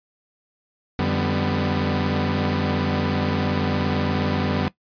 sawtooth tone cluster, 89.9 / 148.7 / 197 / 249.2 Hz, F#2 / D3 / G3 / B3, -49 / +22 / +9 / +16 cents, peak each -22 dBFS, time 0.99-4.68 s, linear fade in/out 0 ms, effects noise-tail reverb RT60 0.1 s tail -18 dB re dry + resampled to 11025 Hz

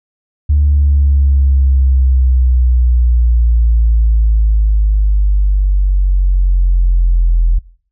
sine exponential sweep, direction down, 73.42 to 41.54 Hz, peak -6 dBFS, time 0.49-7.59 s, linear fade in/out 10 ms, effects noise-tail reverb RT60 0.5 s tail -21 dB re dry + tanh soft clip ceiling -3 dBFS

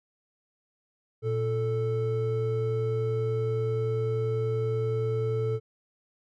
triangle tone pair together, 116.54 / 440 Hz, A#2 / A4, 0 / 0 cents, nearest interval octave + major seventh, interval 2300 cents, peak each -26 dBFS, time 1.22-5.6 s, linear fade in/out 50 ms, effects none

